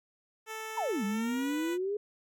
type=tone with pitch glide; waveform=10% pulse; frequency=440 to 493.9 Hz; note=A4 to B4; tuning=0 to 0 cents; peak=-29 dBFS; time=0.46-1.78 s; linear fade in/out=50 ms; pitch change=+200 cents; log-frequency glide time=1.1-1.53 s
type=exponential two-way sweep; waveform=sine; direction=down then up; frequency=983 to 196 to 422.9 Hz; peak=-29 dBFS; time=0.77-1.97 s; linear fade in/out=5 ms; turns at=1.04 s
effects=MP3 96 kbps